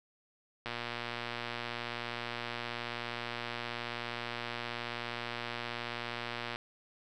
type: click train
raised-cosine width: 0.3 ms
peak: -21 dBFS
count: 703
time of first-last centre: 0.66-6.559 s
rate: 119 Hz
effects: none